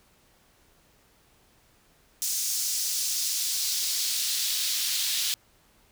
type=noise with high-pass filter sweep; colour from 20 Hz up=pink; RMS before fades=-28 dBFS; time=2.22-5.34 s; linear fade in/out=0 ms; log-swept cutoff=6100 to 3600 Hz; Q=1.6; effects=pink hiss -62 dBFS RMS until 5.91 s